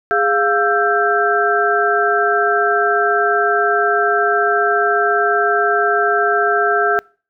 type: tone cluster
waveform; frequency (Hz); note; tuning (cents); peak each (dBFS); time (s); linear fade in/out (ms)
sine; 412.5 / 698 / 1333 / 1573; G#4 / F5 / E6 / G6; -12 / -1 / +19 / +6; -18; 0.11-6.99; 0
effects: noise-tail reverb RT60 0.4 s tail -26 dB re dry